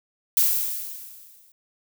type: noise with exponential decay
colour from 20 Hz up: violet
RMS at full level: -17 dBFS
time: 0.37-1.52 s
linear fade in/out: 2 ms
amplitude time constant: 250 ms
effects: none